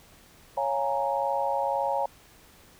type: chord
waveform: sine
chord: Bb minor seventh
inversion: first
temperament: equal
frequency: 554.4 / 698.5 / 830.6 / 932.3 Hz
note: Db5 / F5 / Ab5 / Bb5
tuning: 0 / 0 / 0 / 0 cents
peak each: -29 / -33 / -29 / -30 dBFS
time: 0.57-2.06 s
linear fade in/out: 5 ms
effects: pink hiss -55 dBFS RMS until 2.79 s